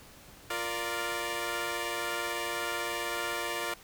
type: chord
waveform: 10% pulse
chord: Bb major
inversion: second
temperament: equal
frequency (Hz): 349.2 / 466.2 / 587.3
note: F4 / Bb4 / D5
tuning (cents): 0 / 0 / 0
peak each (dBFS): -28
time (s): 0.5-3.74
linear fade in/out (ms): 5
effects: pink hiss -53 dBFS RMS until 3.83 s

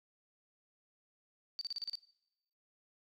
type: tone bursts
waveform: sine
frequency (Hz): 4604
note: D8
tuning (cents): -35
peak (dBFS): -36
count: 7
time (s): 1.59-1.954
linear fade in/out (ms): 0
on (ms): 22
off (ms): 35
effects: noise-tail reverb RT60 0.9 s tail -21 dB re dry

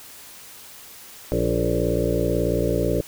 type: harmonic tone with a mistuned harmonic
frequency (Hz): 58.27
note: A#1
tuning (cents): 0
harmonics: 1 / 2 / 3 / 5 / 6 / 7 / 8 / 9 / 10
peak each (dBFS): -28 / -28 / -28 / -28 / -28 / -28 / -28 / -28 / -28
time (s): 1.32-3.01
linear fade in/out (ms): 0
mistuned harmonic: 7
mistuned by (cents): +52
effects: white hiss -43 dBFS RMS until 3.07 s

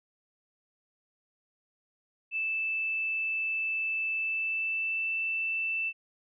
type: tone with pitch glide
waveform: sine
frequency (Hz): 2637 to 2657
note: E7 to E7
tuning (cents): 0 to +13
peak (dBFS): -28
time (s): 2.31-5.93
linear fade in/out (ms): 50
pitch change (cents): +13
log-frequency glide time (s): 4.17-5.13
effects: none

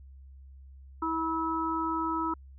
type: harmonic tone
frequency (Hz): 324.2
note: E4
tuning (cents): -29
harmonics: 1 / 3 / 4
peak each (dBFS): -32 / -32 / -32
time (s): 1.02-2.34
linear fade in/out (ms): 5
effects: added 67 Hz sine -47 dBFS peak until 2.58 s

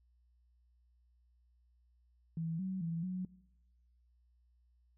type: tone with pitch steps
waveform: sine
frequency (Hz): 163.6 / 188.3 / 166 / 184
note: E3 / F#3 / E3 / F#3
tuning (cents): -13 / +31 / +12 / -9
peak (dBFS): -35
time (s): 2.37-3.25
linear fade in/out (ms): 2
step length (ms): 220
effects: noise-tail reverb RT60 0.9 s tail -21 dB re dry + added 60 Hz sine -67 dBFS peak until 4.97 s

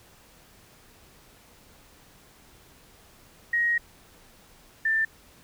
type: tone pair in turn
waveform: sine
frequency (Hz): 1884 / 1781.5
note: A#6 / A6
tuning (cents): +18 / +21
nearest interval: minor second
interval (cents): 97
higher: first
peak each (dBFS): -21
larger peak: neither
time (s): 3.53-3.78 / 4.85-5.05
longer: first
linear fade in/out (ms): 5
effects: pink hiss -55 dBFS RMS until 5.43 s

